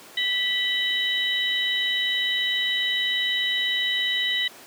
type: tone cluster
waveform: sine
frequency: 1967 / 3026 / 3833 Hz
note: B6 / F#7 / A#7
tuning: -7 / +38 / +47 cents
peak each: -26 dBFS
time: 0.17-4.48 s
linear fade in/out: 5 ms
effects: pink hiss -45 dBFS RMS until 4.66 s + high-pass 300 Hz 12 dB/octave